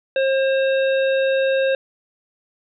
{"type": "harmonic tone", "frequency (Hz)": 535, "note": "C5", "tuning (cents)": 38, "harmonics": [1, 3, 5, 7], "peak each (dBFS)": [-16, -26, -30, -33], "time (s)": [0.16, 1.75], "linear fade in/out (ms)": 2, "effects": []}